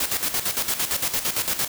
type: noise with tremolo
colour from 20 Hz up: white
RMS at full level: -23 dBFS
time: 0-1.68 s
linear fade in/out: 5 ms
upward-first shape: square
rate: 8.8 Hz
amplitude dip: 65%
effects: none